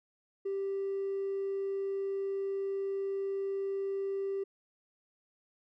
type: tone with hard clipping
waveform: sine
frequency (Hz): 392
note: G4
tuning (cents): 0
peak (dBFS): -32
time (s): 0.45-4.44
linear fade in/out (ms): 10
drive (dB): 1
effects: none